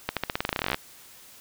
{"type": "accelerating click train", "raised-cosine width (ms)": 0.3, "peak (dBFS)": -9, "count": 19, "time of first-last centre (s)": [0.09, 0.744], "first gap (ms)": 77, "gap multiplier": 0.9, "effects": ["white hiss -50 dBFS RMS until 1.4 s"]}